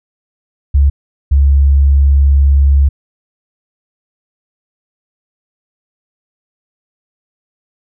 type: tone pair in turn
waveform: sine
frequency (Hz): 70 / 69.62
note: C#2 / C#2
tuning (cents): +18 / +8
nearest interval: unison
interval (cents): 10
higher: first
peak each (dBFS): -5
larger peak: neither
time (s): 0.74-0.9 / 1.31-2.89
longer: second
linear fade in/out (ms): 10
effects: none